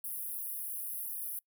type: high-pass noise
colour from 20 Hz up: pink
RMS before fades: -39 dBFS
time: 0.04-1.39 s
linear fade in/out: 2 ms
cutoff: 10000 Hz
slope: 96 dB/octave
effects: noise-tail reverb RT60 0.1 s tail -24 dB re dry